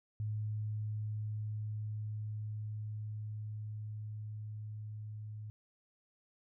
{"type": "tone with level ramp", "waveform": "sine", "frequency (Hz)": 106.8, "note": "G#2", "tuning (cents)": 49, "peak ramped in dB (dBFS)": [-34, -42], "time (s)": [0.2, 5.5], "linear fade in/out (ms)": 0, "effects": []}